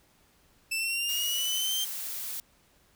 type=linear sweep; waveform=sawtooth; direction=up; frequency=2637 to 3168 Hz; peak=-25 dBFS; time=0.71-1.85 s; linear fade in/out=10 ms
type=noise; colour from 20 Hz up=blue; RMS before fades=-36 dBFS; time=1.09-2.4 s; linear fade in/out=0 ms
effects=pink hiss -64 dBFS RMS until 2.95 s